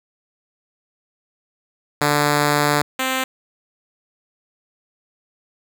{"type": "tone pair in turn", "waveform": "5% pulse", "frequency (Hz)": [146.83, 261.1], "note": ["D3", "C4"], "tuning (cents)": [0, -3], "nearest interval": "minor seventh", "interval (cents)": 997, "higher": "second", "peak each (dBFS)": [-4, -8], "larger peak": "first", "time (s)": [[2.01, 2.82], [2.99, 3.24]], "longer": "first", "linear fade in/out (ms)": 5, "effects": []}